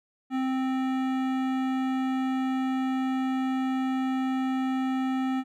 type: tone with hard clipping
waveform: sine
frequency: 261.6 Hz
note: C4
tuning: in tune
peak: -27 dBFS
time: 0.3-5.44 s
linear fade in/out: 50 ms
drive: 16 dB
effects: none